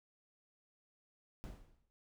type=noise with exponential decay; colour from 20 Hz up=brown; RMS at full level=-43 dBFS; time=1.44-1.9 s; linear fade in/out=0 ms; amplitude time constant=98 ms; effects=none